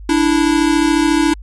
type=tone pair together; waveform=square; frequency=293.7 / 327.8 Hz; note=D4 / E4; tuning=0 / -10 cents; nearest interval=major second; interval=190 cents; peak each=-15 dBFS; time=0.09-1.34 s; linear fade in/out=5 ms; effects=added 50 Hz sine -30 dBFS peak until 1.42 s + resampled to 24000 Hz